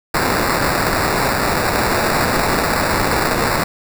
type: noise with sample-and-hold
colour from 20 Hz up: violet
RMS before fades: -17 dBFS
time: 0.14-3.64 s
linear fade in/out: 5 ms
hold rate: 3150 Hz
effects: none